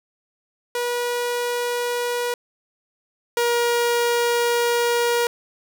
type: tone pair in turn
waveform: sawtooth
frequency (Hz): 483.8 / 475.5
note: B4 / A#4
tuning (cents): -36 / +34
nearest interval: unison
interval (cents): 30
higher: first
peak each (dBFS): -18 / -14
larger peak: second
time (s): 0.75-2.34 / 3.37-5.27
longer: second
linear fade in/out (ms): 2
effects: none